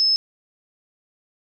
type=tone; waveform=sine; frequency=5210 Hz; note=E8; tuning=21 cents flat; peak=-15 dBFS; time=0-0.16 s; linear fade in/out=0 ms; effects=none